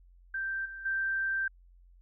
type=tone with level steps; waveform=sine; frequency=1568 Hz; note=G6; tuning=in tune; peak=-31 / -40 / -28 dBFS; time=0.34-1.48 s; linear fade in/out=5 ms; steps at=0.65 / 0.85 s; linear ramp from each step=10 ms; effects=added 44 Hz sine -55 dBFS peak until 2.01 s